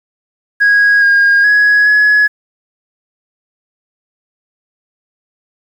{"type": "tone with pitch steps", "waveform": "sine", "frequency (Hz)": [1650, 1624, 1672, 1689], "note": ["G#6", "G#6", "G#6", "G#6"], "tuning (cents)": [-12, -39, 11, 29], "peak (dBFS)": -4, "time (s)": [0.6, 2.28], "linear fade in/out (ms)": 20, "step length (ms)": 420, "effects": ["tanh soft clip ceiling -4 dBFS", "7-bit"]}